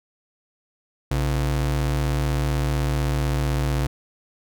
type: ring-modulated tone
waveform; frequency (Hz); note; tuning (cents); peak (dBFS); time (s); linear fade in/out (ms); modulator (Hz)
square; 98; G2; 0; -18; 1.11-3.87; 5; 37.9
effects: none